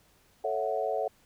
sine chord, F# minor seventh, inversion first, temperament equal, 440 / 554.4 / 659.3 / 740 Hz, A4 / C#5 / E5 / F#5, 0 / 0 / 0 / 0 cents, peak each -33 dBFS, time 0.44-1.08 s, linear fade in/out 5 ms, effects pink hiss -64 dBFS RMS until 1.25 s

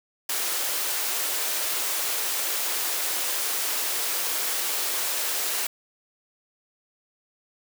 white high-pass noise, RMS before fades -27 dBFS, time 0.29-5.67 s, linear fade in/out 5 ms, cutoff 340 Hz, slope 24 dB/octave, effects none

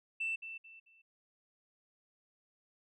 sine tone with echo, 2668 Hz, E7, 20 cents sharp, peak -32 dBFS, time 0.2-0.36 s, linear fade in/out 10 ms, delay 220 ms, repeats 3, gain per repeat -10 dB, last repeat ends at 1.02 s, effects tanh soft clip ceiling -29 dBFS

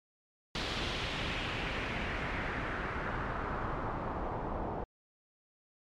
pink noise with low-pass filter sweep, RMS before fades -36 dBFS, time 0.55-4.84 s, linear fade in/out 2 ms, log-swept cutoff 3900 to 800 Hz, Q 2, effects MP3 64 kbps

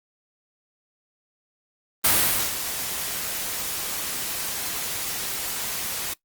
white noise with ADSR envelope, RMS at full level -17 dBFS, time 2.04-6.14 s, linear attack 8 ms, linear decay 480 ms, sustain -12 dB, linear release 12 ms, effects noise-tail reverb RT60 0.1 s tail -19 dB re dry + Opus 32 kbps

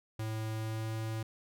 square tone with pitch glide, 110 to 110.96 Hz, A2 to A2, 0 to +15 cents, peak -35 dBFS, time 0.19-1.23 s, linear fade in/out 5 ms, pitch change +15 cents, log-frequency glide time 0.53-0.93 s, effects none

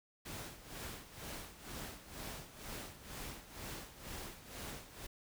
pink noise with tremolo, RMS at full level -45 dBFS, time 0.25-5.07 s, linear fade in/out 10 ms, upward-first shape sine, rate 2.1 Hz, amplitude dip 75%, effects none

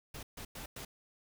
pink noise bursts at uneven times, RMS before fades -45 dBFS, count 4, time 0.14-0.23 / 0.37-0.45 / 0.55-0.66 / 0.76-0.85 s, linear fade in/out 5 ms, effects none

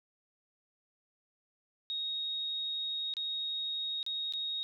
sine tone with dropouts, 3752 Hz, A#7, 11 cents sharp, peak -33 dBFS, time 1.9-4.63 s, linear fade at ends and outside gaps 0 ms, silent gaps 3.138-3.168 / 4.029-4.064 / 4.324-4.336 s, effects none

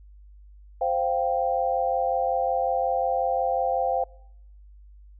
sine chord, C suspended fourth, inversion none, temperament equal, 523.3 / 698.5 / 784 Hz, C5 / F5 / G5, 0 / 0 / 0 cents, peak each -26 dBFS, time 0.81-4.04 s, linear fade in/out 5 ms, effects noise-tail reverb RT60 0.8 s tail -25 dB re dry + added 50 Hz sine -46 dBFS peak until 5.19 s

